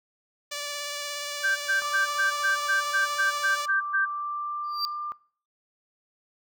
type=tone with vibrato; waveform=5% pulse; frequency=581 Hz; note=D5; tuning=19 cents flat; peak=-20 dBFS; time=0.51-3.66 s; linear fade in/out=10 ms; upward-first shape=triangle; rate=17 Hz; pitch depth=19 cents each way
type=tone bursts; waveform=sine; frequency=1568 Hz; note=G6; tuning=in tune; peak=-21 dBFS; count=11; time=1.43-4.06 s; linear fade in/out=20 ms; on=130 ms; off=120 ms
type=tone with pitch glide; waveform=sine; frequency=1174.7 to 1192.5 Hz; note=D6 to D6; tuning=0 to +26 cents; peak=-29 dBFS; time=1.82-5.12 s; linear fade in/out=0 ms; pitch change=+26 cents; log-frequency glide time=4.12-4.99 s
type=tone with exponential growth; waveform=triangle; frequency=4699 Hz; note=D8; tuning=in tune; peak=-21 dBFS; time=4.64-4.85 s; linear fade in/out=0 ms; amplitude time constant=45 ms
effects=noise-tail reverb RT60 0.5 s tail -23 dB re dry